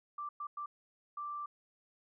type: tone bursts at uneven times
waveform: sine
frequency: 1175 Hz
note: D6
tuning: 1 cent sharp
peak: -38 dBFS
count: 4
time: 0.18-0.29 / 0.4-0.47 / 0.57-0.66 / 1.17-1.46 s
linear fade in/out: 5 ms
effects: none